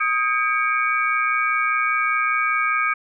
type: tone cluster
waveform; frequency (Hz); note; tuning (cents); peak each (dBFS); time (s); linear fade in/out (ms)
sine; 1253 / 1608 / 2249 / 2374; D#6 / G6 / C#7 / D7; +12 / +44 / +24 / +18; -21 / -25 / -23 / -28; 0-2.94; 10
effects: none